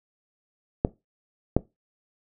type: clicks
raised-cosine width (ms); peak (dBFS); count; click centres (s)
2; -5; 2; 0.849 / 1.566
effects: noise-tail reverb RT60 0.2 s tail -19 dB re dry